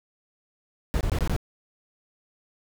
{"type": "noise bursts", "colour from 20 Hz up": "brown", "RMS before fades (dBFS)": -24, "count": 5, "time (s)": [0.94, 1.364], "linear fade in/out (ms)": 0, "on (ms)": 68, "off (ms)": 21, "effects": []}